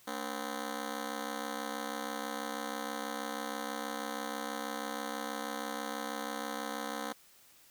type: ring-modulated tone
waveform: 10% pulse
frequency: 256.6 Hz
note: C4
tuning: 34 cents flat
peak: -25 dBFS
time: 0.07-7.13 s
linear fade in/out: 10 ms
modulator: 33.1 Hz
effects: white hiss -61 dBFS RMS until 7.7 s